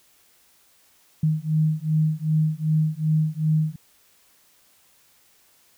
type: beating tone pair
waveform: sine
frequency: 154.6 / 157.2 Hz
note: D#3 / D#3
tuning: -11 / +18 cents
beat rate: 2.6 Hz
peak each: -22 dBFS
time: 1.23-3.76 s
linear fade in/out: 5 ms
effects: white hiss -59 dBFS RMS until 5.77 s